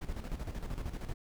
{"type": "noise with tremolo", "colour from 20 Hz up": "brown", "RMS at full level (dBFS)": -37, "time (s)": [0.01, 1.14], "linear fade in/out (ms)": 10, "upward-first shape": "square", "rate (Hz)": 13, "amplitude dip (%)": 60, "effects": []}